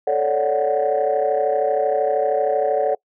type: chord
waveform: sine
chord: D major seventh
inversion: second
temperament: equal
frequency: 440 / 554.4 / 587.3 / 740 Hz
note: A4 / C#5 / D5 / F#5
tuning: 0 / 0 / 0 / 0 cents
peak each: -21 dBFS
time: 0.07-2.95 s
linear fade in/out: 5 ms
effects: noise-tail reverb RT60 0.1 s tail -26 dB re dry + tanh soft clip ceiling -10 dBFS